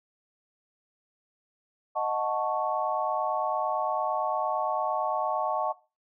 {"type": "chord", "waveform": "sine", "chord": "D# half-diminished seventh", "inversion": "none", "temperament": "equal with one note detuned", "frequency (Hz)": [622.3, 731.1, 880, 1108.7], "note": ["D#5", "F#5", "A5", "C#6"], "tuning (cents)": [0, -21, 0, 0], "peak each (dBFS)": -31, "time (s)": [1.95, 5.73], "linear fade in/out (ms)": 20, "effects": ["noise-tail reverb RT60 0.3 s tail -19 dB re dry"]}